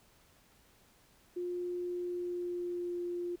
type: tone with pitch glide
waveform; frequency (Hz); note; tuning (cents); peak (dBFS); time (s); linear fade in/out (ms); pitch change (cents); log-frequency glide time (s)
sine; 354.8 to 350.7; F4 to F4; +27 to +7; -34; 1.36-3.36; 10; -20; 1.9-3.03
effects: pink hiss -65 dBFS RMS until 3.4 s